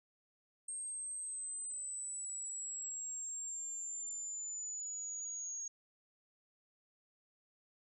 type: linear sweep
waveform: sine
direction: down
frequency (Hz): 8480 to 6580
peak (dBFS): -40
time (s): 0.68-5.68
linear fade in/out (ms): 5
effects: none